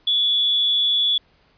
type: tone with amplitude modulation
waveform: sine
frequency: 3417 Hz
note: G#7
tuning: 49 cents sharp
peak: -14 dBFS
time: 0.07-1.18 s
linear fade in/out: 5 ms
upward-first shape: sine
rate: 213 Hz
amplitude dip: 45%
effects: pink hiss -59 dBFS RMS until 1.57 s + resampled to 11025 Hz